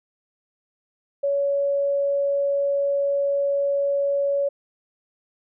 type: tone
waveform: sine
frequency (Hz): 562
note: C#5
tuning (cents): +24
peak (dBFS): -19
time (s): 1.23-4.49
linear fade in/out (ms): 10
effects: none